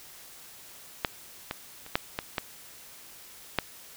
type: clicks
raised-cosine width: 0.3 ms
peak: -8 / -15 / -28 / -7 / -13 / -11 / -7 dBFS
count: 7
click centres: 1.048 / 1.511 / 1.864 / 1.955 / 2.189 / 2.382 / 3.587 s
effects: white hiss -49 dBFS RMS until 3.96 s